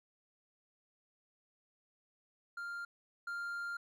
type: tone pair in turn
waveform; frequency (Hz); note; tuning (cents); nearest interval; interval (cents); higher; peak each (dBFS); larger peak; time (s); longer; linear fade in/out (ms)
triangle; 1396.9 / 1396.9; F6 / F6; 0 / 0; unison; 0; neither; -38 / -36; second; 2.57-2.85 / 3.27-3.77; second; 5
effects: none